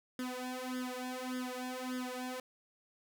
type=tone with flanger; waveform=sawtooth; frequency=253.2 Hz; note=B3; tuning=43 cents sharp; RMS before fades=-40 dBFS; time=0.19-2.4 s; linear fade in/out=2 ms; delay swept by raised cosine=0.59 to 2.79 ms; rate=1.7 Hz; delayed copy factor=+1; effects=none